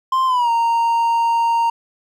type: tone with pitch glide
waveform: triangle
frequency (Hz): 1046.5 to 927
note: C6 to A#5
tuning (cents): 0 to -10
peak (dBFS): -12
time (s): 0.12-1.7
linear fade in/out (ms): 5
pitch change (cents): -210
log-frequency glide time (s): 0.26-0.5
effects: none